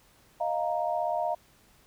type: chord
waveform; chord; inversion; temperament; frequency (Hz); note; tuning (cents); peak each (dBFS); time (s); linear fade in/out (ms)
sine; Eb suspended second; none; equal; 622.3 / 698.5 / 932.3; Eb5 / F5 / Bb5; 0 / 0 / 0; -31 / -29 / -33; 0.4-1.35; 10
effects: pink hiss -61 dBFS RMS until 1.86 s